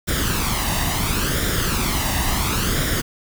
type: noise with flanger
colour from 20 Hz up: pink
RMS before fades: -21 dBFS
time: 0.07-3.02 s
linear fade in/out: 20 ms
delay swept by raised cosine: 0.56 to 1.08 ms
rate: 0.72 Hz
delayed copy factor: +0.6
effects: none